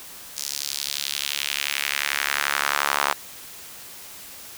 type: tone with high-pass filter sweep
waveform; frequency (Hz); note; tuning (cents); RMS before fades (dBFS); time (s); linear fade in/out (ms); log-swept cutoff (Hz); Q
sawtooth; 71.4; D2; -48; -26; 0.36-3.14; 20; 5700 to 990; 1.7
effects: white hiss -41 dBFS RMS until 4.57 s